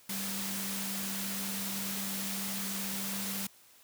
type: tone in noise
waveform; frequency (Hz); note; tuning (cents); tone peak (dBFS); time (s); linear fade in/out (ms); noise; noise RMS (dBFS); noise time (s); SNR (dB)
sine; 196; G3; 0; -39; 0.09-3.47; 5; white; -37; 0.09-3.47; -5
effects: white hiss -60 dBFS RMS until 3.83 s + high-pass 80 Hz 12 dB/octave